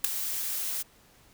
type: noise with ADSR envelope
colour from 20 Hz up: blue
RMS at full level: -18 dBFS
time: 0.04-0.83 s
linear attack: 6 ms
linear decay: 5 ms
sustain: -14 dB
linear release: 16 ms
effects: pink hiss -59 dBFS RMS until 1.33 s